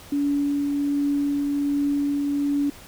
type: tone with tremolo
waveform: sine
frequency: 285.5 Hz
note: D4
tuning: 49 cents flat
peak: -19 dBFS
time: 0.12-2.7 s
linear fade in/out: 5 ms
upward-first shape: triangle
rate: 1.3 Hz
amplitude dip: 25%
effects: pink hiss -45 dBFS RMS until 2.87 s